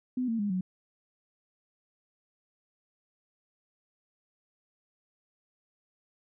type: tone with pitch steps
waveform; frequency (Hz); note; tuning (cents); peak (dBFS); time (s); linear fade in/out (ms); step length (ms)
sine; 252.4 / 227.5 / 205 / 184.77; B3 / A#3 / G#3 / F#3; +38 / -42 / -22 / -2; -27; 0.17-0.61; 5; 110
effects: none